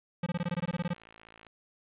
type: tone bursts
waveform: square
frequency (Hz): 174.61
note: F3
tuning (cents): 0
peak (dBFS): -29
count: 13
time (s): 0.23-0.936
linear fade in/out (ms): 5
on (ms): 34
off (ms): 22
type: click train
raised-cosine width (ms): 0.3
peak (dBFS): -35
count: 62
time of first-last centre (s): 0.37-1.467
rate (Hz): 55.6
effects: resampled to 8000 Hz + 10-bit